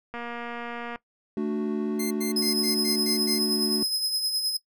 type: click train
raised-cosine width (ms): 0.5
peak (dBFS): -21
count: 195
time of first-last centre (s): 0.14-0.959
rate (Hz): 237
type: chord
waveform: triangle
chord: D major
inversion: second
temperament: equal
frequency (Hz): 220 / 293.7 / 370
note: A3 / D4 / F#4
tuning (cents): 0 / 0 / 0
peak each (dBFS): -26 / -29 / -28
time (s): 1.37-3.83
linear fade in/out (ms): 2
type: tone bursts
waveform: 5% pulse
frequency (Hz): 2093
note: C7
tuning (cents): 0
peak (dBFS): -21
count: 7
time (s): 1.99-3.388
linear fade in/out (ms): 10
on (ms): 120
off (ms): 93
type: tone with tremolo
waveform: 40% pulse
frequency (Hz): 5090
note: D#8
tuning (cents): +39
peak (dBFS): -21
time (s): 2.36-4.57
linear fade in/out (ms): 5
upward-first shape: sine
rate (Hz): 9.6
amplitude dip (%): 50
effects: noise-tail reverb RT60 0.1 s tail -20 dB re dry